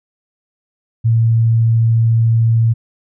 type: tone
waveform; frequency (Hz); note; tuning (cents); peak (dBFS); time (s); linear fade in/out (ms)
sine; 114.2; A#2; -35; -9; 1.04-2.74; 20
effects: none